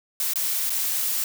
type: noise with dropouts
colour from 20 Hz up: blue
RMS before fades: -25 dBFS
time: 0.2-1.24 s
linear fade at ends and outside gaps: 1 ms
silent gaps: 0.335-0.357 / 0.696-0.703 s
effects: none